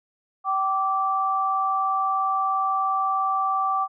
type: tone pair together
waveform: sine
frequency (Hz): 770 / 1167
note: G5 / D6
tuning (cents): -31 / -11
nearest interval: perfect fifth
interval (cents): 720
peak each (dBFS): -25 / -22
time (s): 0.44-3.88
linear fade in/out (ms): 50
effects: none